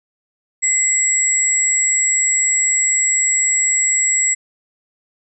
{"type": "tone pair together", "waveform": "sine", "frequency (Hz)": [2047, 7718], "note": ["C7", "B8"], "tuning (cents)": [-38, -41], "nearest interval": "octave + major seventh", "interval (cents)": 2297, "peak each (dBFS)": [-21, -14], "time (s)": [0.62, 4.35], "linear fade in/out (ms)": 20, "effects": []}